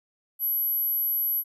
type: tone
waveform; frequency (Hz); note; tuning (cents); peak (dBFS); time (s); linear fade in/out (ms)
sine; 11760; F#9; -12; -23; 0.39-1.44; 50
effects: none